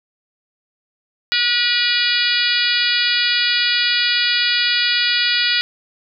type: harmonic tone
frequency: 483.7 Hz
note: B4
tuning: 36 cents flat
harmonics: 3 / 4 / 5 / 6 / 7 / 8 / 9 / 10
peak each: -23 / -23 / -23 / -23 / -23 / -23 / -23 / -23 dBFS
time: 1.32-5.61 s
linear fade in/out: 0 ms
effects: none